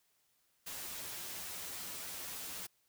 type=noise with comb filter; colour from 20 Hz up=white; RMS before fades=-44 dBFS; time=0.66-2.67 s; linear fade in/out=10 ms; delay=11 ms; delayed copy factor=+0.6; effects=white hiss -75 dBFS RMS until 2.88 s